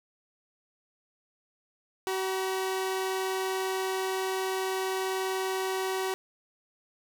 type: tone pair together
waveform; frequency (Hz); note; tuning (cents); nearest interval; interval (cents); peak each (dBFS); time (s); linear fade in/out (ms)
sawtooth; 378.7 / 957; F#4 / A#5; +40 / +45; octave + major third; 1605; -25 / -34; 2.07-6.14; 0
effects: none